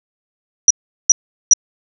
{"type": "tone bursts", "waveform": "sine", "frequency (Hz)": 5830, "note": "F#8", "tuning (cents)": -26, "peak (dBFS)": -3, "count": 3, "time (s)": [0.68, 1.535], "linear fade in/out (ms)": 2, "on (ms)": 25, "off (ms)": 390, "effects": []}